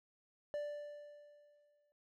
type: tone with exponential decay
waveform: triangle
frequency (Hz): 587.3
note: D5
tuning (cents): 0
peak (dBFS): -34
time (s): 0.54-1.92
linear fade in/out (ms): 0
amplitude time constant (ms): 300
effects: noise-tail reverb RT60 0.2 s tail -21 dB re dry